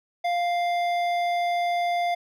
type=tone with hard clipping; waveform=sine; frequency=698.5 Hz; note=F5; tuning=in tune; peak=-24 dBFS; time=0.24-2.15 s; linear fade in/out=10 ms; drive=11 dB; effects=none